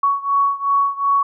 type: beating tone pair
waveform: sine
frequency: 1117 / 1119.7 Hz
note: C#6 / C#6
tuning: +13 / +17 cents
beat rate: 2.7 Hz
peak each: -17 / -19 dBFS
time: 0.03-1.23 s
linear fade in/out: 5 ms
effects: none